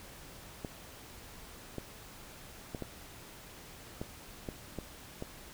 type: clicks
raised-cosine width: 2 ms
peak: -24 dBFS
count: 8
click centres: 0.648 / 1.783 / 2.748 / 2.823 / 4.015 / 4.488 / 4.787 / 5.224 s
effects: pink hiss -51 dBFS RMS until 5.53 s